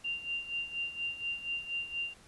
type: tone with tremolo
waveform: sine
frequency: 2782 Hz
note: F7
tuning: 7 cents flat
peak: -31 dBFS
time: 0.04-2.14 s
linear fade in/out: 10 ms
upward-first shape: sine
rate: 4.2 Hz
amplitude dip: 75%
effects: pink hiss -58 dBFS RMS until 2.27 s + resampled to 24000 Hz